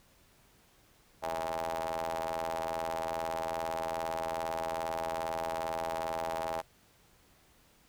sawtooth ring-modulated tone, 82.41 Hz, E2, in tune, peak -26 dBFS, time 1.22-6.62 s, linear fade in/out 20 ms, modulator 733 Hz, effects pink hiss -64 dBFS RMS until 7.88 s

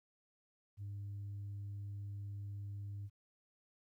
sine tone, 100.9 Hz, G#2, 49 cents flat, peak -40 dBFS, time 0.77-3.1 s, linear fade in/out 50 ms, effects tanh soft clip ceiling -40 dBFS + 13-bit

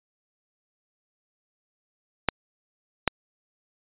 clicks, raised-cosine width 0.3 ms, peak -3 dBFS, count 2, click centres 2.287 / 3.077 s, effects resampled to 8000 Hz

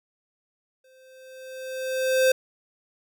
square tone with exponential growth, 520 Hz, C5, 11 cents flat, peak -16 dBFS, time 0.84-2.32 s, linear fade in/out 5 ms, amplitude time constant 320 ms, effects none

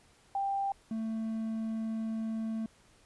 sine / triangle tone pair in turn, 790 / 222.3 Hz, G5 / A3, +13 / +18 cents, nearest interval octave + minor seventh, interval 2195 cents, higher first, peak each -29 / -30 dBFS, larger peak first, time 0.35-0.72 / 0.91-2.66 s, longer second, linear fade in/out 2 ms, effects pink hiss -63 dBFS RMS until 3.05 s + resampled to 24000 Hz

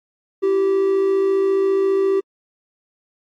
triangle tone pair together, 333.6 / 388.3 Hz, E4 / G4, +21 / -16 cents, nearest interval minor third, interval 263 cents, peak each -24 / -13 dBFS, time 0.42-2.21 s, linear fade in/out 20 ms, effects AAC 64 kbps

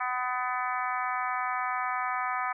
harmonic tone, 250.9 Hz, B3, 28 cents sharp, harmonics 3 / 4 / 5 / 6 / 7 / 8 / 9, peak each -34 / -34 / -32 / -40 / -38 / -42 / -40 dBFS, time 0-2.53 s, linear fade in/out 10 ms, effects none

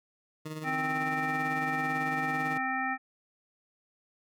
20% pulse tone with tremolo, 155.56 Hz, D#3, in tune, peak -30 dBFS, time 0.45-2.58 s, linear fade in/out 10 ms, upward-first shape sine, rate 18 Hz, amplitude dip 50%
harmonic tone, 261.6 Hz, C4, in tune, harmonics 1 / 3 / 5 / 7 / 9, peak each -37 / -33 / -36 / -33 / -39 dBFS, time 0.63-2.98 s, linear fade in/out 50 ms
effects none

